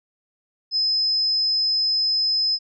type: tone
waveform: sine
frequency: 5100 Hz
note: D#8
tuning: 42 cents sharp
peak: -18 dBFS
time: 0.71-2.59 s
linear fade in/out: 50 ms
effects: none